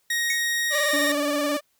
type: tone with pitch glide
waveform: sawtooth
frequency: 1876 to 1854.5 Hz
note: A#6 to A#6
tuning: +11 to -9 cents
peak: -19 dBFS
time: 0.1-1.12 s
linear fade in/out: 5 ms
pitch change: -20 cents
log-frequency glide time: 0.79-0.91 s
type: tone with exponential decay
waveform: square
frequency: 2207 Hz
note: C#7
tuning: 8 cents flat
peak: -23 dBFS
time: 0.3-0.44 s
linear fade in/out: 2 ms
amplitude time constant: 30 ms
type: tone with vibrato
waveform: sawtooth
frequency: 587.3 Hz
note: D5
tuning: in tune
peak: -20 dBFS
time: 0.7-1.61 s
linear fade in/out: 50 ms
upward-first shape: square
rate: 19 Hz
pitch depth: 42 cents each way
type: tone with tremolo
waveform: triangle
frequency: 288.2 Hz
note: D4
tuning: 33 cents flat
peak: -23 dBFS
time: 0.93-1.57 s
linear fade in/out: 5 ms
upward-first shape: triangle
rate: 12 Hz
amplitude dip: 30%
effects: white hiss -68 dBFS RMS until 1.79 s